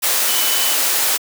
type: tone in noise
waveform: sine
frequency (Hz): 3000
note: F#7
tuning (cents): +23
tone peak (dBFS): -24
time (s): 0.27-0.75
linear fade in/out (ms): 20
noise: white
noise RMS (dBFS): -17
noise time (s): 0.02-1.18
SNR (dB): -10
effects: high-pass 400 Hz 12 dB/octave